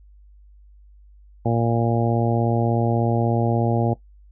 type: harmonic tone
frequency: 116.54 Hz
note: A#2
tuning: in tune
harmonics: 1 / 2 / 3 / 4 / 5 / 6 / 7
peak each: -21 / -24 / -26 / -27 / -28 / -29 / -29 dBFS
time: 1.45-3.94 s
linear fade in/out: 10 ms
effects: noise-tail reverb RT60 0.1 s tail -17 dB re dry + added 50 Hz sine -46 dBFS peak until 4.31 s